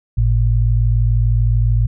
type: tone pair together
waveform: sine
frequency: 53.52 / 113.5 Hz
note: A1 / A#2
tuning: -47 / -46 cents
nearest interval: octave + minor second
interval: 1301 cents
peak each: -14 dBFS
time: 0.17-1.87 s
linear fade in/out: 10 ms
effects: none